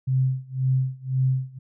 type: tone with tremolo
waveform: sine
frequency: 130.81 Hz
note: C3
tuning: in tune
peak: -17 dBFS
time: 0.07-1.59 s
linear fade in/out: 10 ms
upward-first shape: sine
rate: 1.9 Hz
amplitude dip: 95%
effects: none